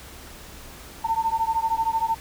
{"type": "beating tone pair", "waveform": "sine", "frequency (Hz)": [895, 908], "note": ["A5", "A#5"], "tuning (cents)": [29, -46], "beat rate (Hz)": 13, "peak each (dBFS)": [-24, -24], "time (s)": [1.04, 2.15], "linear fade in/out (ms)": 10, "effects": ["added 65 Hz sine -48 dBFS peak until 2.2 s", "pink hiss -43 dBFS RMS until 2.2 s"]}